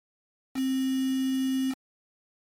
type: tone with quantisation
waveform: sine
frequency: 263.6 Hz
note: C4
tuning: 13 cents sharp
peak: -24 dBFS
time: 0.54-1.75 s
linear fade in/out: 50 ms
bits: 6
effects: MP3 64 kbps